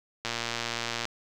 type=click train; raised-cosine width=0.2 ms; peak=-13 dBFS; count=95; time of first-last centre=0.25-1.053 s; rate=117 Hz; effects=none